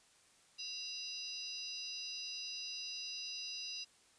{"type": "harmonic tone with a mistuned harmonic", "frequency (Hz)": 989, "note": "B5", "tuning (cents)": 2, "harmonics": [3, 4, 5, 6], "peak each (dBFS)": [-48, -49, -44, -52], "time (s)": [0.58, 3.85], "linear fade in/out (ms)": 20, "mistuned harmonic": 3, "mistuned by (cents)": -120, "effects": ["white hiss -67 dBFS RMS until 4.18 s", "resampled to 22050 Hz"]}